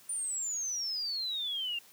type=exponential sweep; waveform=sine; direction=down; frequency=9397 to 2750 Hz; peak=-32 dBFS; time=0.09-1.79 s; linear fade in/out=5 ms; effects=white hiss -58 dBFS RMS until 1.92 s + high-pass 80 Hz 12 dB/octave